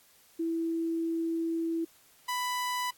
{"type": "tone pair in turn", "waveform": ["sine", "sawtooth"], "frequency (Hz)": [330, 992.9], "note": ["E4", "B5"], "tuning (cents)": [2, 9], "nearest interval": "octave + perfect fifth", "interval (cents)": 1907, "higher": "second", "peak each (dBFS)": [-28, -26], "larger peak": "second", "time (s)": [[0.39, 1.85], [2.28, 2.91]], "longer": "first", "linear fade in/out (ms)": 10, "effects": ["white hiss -61 dBFS RMS until 2.97 s", "AAC 64 kbps"]}